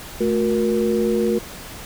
sine tone cluster, 218.5 / 363.1 / 471.1 Hz, A3 / F#4 / A#4, -12 / -33 / +18 cents, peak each -21 dBFS, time 0.2-1.39 s, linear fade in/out 10 ms, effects pink hiss -36 dBFS RMS until 1.85 s

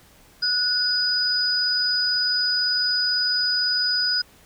sine tone pair together, 1475 / 4961 Hz, F#6 / D#8, -6 / -6 cents, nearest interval octave + major sixth, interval 2100 cents, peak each -26 / -20 dBFS, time 0.42-4.22 s, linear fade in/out 10 ms, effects pink hiss -53 dBFS RMS until 4.45 s

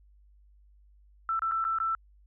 sine tone with dropouts, 1331 Hz, E6, 16 cents sharp, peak -26 dBFS, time 1.29-1.95 s, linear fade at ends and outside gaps 1 ms, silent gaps 1.393-1.42 / 1.513-1.519 / 1.642-1.65 / 1.786-1.801 s, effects added 50 Hz sine -56 dBFS peak until 2.26 s

